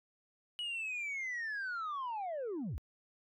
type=linear sweep; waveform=sine; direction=down; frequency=2940 to 46.56 Hz; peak=-34 dBFS; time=0.59-2.78 s; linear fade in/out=0 ms; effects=tanh soft clip ceiling -35 dBFS